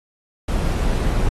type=noise; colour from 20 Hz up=brown; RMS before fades=-19 dBFS; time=0.48-1.29 s; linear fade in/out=5 ms; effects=AAC 32 kbps